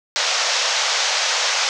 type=band-pass noise; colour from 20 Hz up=white; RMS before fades=-20 dBFS; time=0.16-1.69 s; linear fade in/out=0 ms; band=500 to 6500 Hz; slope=48 dB/octave; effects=none